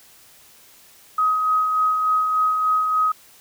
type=tone with tremolo; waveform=sine; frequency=1262 Hz; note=D#6; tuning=24 cents sharp; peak=-15 dBFS; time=1.18-3.12 s; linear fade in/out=5 ms; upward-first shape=sine; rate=3.4 Hz; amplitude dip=35%; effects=white hiss -50 dBFS RMS until 3.4 s